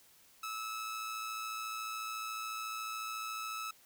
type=tone with amplitude modulation; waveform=sawtooth; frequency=1300 Hz; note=E6; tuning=24 cents flat; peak=-33 dBFS; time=0.43-3.71 s; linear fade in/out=5 ms; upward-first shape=sine; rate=114 Hz; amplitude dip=35%; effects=white hiss -63 dBFS RMS until 3.85 s